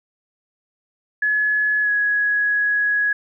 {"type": "tone with pitch glide", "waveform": "sine", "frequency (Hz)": [1700, 1671.8], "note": ["G#6", "G#6"], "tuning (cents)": [40, 11], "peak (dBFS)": -16, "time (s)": [1.22, 3.13], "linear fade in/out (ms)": 5, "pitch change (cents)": -29, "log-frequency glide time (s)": [1.82, 1.9], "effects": []}